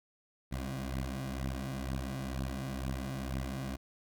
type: beating tone pair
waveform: 15% pulse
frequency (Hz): 65.41 / 67.51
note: C2 / C#2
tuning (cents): 0 / -45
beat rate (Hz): 2.1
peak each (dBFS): -31 / -33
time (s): 0.51-3.77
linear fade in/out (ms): 20
effects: none